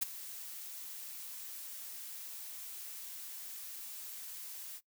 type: noise with ADSR envelope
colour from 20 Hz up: blue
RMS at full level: -30 dBFS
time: 0.01-4.81 s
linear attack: 15 ms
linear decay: 14 ms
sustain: -16 dB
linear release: 54 ms
effects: noise-tail reverb RT60 0.1 s tail -18 dB re dry